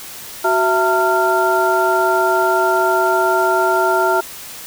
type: tone cluster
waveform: sine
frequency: 373.3 / 664 / 904 / 1385 Hz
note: F#4 / E5 / A5 / F6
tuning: +15 / +12 / +47 / -15 cents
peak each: -18 dBFS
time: 0.44-4.21 s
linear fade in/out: 10 ms
effects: white hiss -33 dBFS RMS until 4.66 s